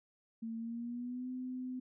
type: tone with pitch glide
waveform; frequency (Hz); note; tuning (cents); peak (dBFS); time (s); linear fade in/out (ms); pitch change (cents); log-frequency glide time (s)
sine; 226.6 to 254.3; A#3 to C4; -49 to -49; -38; 0.42-1.8; 10; +200; 0.56-1.29
effects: none